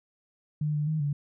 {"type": "tone with pitch steps", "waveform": "sine", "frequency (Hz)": [150.9, 148.9, 156.2, 144.4], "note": ["D3", "D3", "D#3", "D3"], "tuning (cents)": [47, 24, 7, -29], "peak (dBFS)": -25, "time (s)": [0.61, 1.13], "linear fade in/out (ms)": 5, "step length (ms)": 130, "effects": []}